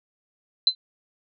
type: tone with exponential decay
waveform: sine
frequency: 4053 Hz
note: B7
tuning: 44 cents sharp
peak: -10 dBFS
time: 0.67-0.75 s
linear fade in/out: 2 ms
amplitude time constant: 17 ms
effects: none